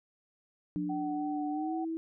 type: tone with pitch glide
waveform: sine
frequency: 296.7 to 325.4 Hz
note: D4 to E4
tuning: +18 to -22 cents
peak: -32 dBFS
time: 0.76-1.97 s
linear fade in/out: 0 ms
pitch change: +160 cents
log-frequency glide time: 1.52-1.75 s
type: tone with exponential decay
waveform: sine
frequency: 177.9 Hz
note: F3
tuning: 32 cents sharp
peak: -33 dBFS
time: 0.76-1.64 s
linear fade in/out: 0 ms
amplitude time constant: 190 ms
type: tone with vibrato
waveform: sine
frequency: 754 Hz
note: F#5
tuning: 32 cents sharp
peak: -36 dBFS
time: 0.89-1.85 s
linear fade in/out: 10 ms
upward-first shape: sine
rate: 3.2 Hz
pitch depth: 20 cents each way
effects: none